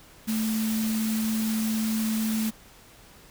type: tone in noise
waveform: sine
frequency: 220 Hz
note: A3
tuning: in tune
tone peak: -24 dBFS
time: 0.27-2.51 s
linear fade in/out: 20 ms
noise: white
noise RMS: -35 dBFS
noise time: 0.27-2.51 s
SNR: +8 dB
effects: pink hiss -52 dBFS RMS until 3.3 s